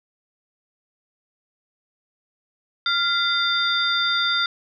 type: tone cluster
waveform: sine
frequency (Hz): 1390 / 2027 / 3602 / 4756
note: F6 / B6 / A7 / D8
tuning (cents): -9 / +45 / +40 / +21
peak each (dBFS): -22 / -31 / -22 / -28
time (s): 2.86-4.46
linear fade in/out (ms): 2
effects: none